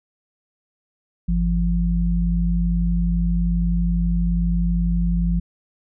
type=tone pair together; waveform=sine; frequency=51.2 / 172.2 Hz; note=G#1 / F3; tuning=-24 / -24 cents; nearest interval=octave + major sixth; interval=2100 cents; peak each=-19 / -20 dBFS; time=1.28-5.4 s; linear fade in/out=10 ms; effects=none